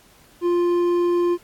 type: tone with hard clipping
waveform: triangle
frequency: 349.2 Hz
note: F4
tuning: in tune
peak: -18 dBFS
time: 0.41-1.38 s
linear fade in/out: 50 ms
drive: 9 dB
effects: pink hiss -53 dBFS RMS until 1.43 s + AAC 64 kbps